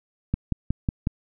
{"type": "click train", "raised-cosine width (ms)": 5, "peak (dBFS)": -10, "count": 5, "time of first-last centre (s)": [0.34, 1.071], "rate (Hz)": 5.47, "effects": []}